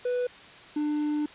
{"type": "tone pair in turn", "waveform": "triangle", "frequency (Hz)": [493.9, 298.4], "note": ["B4", "D4"], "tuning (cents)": [0, 28], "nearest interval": "major sixth", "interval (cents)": 872, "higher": "first", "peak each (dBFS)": -23, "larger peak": "neither", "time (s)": [[0.05, 0.27], [0.76, 1.26]], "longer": "second", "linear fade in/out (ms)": 5, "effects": ["white hiss -48 dBFS RMS until 1.34 s", "resampled to 8000 Hz"]}